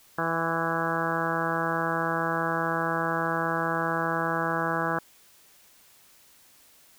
harmonic tone with a mistuned harmonic, 164.81 Hz, E3, in tune, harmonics 1 / 2 / 3 / 4 / 5 / 6 / 7 / 8 / 9 / 10, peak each -34 / -34 / -34 / -34 / -34 / -34 / -34 / -34 / -34 / -34 dBFS, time 0.18-4.99 s, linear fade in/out 5 ms, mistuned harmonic 6, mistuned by +37 cents, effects white hiss -57 dBFS RMS until 6.98 s

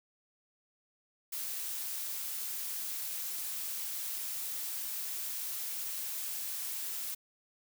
blue noise, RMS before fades -38 dBFS, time 1.32-7.15 s, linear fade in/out 10 ms, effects none

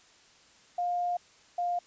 sine tone pair in turn, 707 / 703.9 Hz, F5 / F5, +21 / +13 cents, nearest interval unison, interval 8 cents, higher first, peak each -27 dBFS, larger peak neither, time 0.78-1.17 / 1.58-1.79 s, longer first, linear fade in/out 5 ms, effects white hiss -59 dBFS RMS until 1.86 s + resampled to 16000 Hz

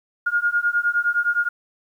sine beating tone pair, 1418 / 1427.7 Hz, F6 / F6, +26 / +38 cents, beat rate 9.7 Hz, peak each -21 dBFS, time 0.26-1.49 s, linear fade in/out 10 ms, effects 9-bit

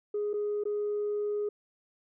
sine tone with dropouts, 415.3 Hz, G#4, in tune, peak -27 dBFS, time 0.14-1.49 s, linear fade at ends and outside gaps 5 ms, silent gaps 0.333-0.338 / 0.638-0.653 s, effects tanh soft clip ceiling -25 dBFS

